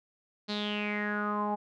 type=tone with low-pass filter sweep; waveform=sawtooth; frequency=208.3 Hz; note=G#3; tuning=5 cents sharp; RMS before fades=-32 dBFS; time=0.48-1.56 s; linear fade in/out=20 ms; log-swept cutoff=4300 to 830 Hz; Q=7.8; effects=none